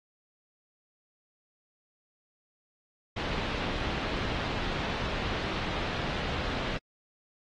pink low-pass noise, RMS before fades -33 dBFS, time 3.16-6.78 s, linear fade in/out 10 ms, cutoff 4100 Hz, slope 24 dB/octave, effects AAC 32 kbps

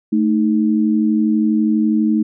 sine tone pair together, 219.9 / 312.1 Hz, A3 / D#4, -1 / +5 cents, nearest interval tritone, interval 606 cents, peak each -14 / -17 dBFS, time 0.12-2.23 s, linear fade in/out 10 ms, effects none

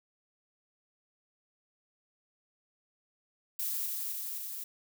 violet noise with echo, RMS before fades -34 dBFS, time 3.59-3.86 s, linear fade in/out 5 ms, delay 260 ms, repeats 3, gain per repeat -2 dB, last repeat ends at 4.64 s, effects none

